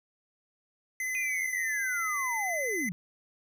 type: tone with vibrato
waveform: square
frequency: 2033 Hz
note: B6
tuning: 50 cents sharp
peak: -31 dBFS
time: 1-2.89 s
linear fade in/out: 2 ms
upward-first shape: sine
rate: 15 Hz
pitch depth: 15 cents each way
type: linear sweep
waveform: sine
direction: down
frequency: 2489 to 159.7 Hz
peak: -32 dBFS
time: 1.15-2.92 s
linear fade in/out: 0 ms
effects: none